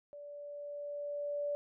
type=tone with level ramp; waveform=sine; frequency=580 Hz; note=D5; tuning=22 cents flat; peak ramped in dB=-46 to -32 dBFS; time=0.13-1.55 s; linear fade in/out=0 ms; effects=none